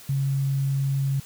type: tone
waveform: sine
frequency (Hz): 137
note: C#3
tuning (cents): -20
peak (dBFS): -21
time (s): 0.09-1.2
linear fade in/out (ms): 5
effects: white hiss -46 dBFS RMS until 1.25 s